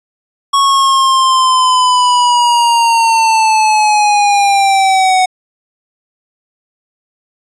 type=linear sweep; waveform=square; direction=down; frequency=1108.7 to 740 Hz; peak=-8 dBFS; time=0.53-5.26 s; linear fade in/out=10 ms; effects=resampled to 22050 Hz